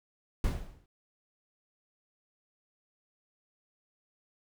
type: noise with exponential decay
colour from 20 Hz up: brown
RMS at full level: -25 dBFS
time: 0.44-0.86 s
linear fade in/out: 2 ms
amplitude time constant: 90 ms
effects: none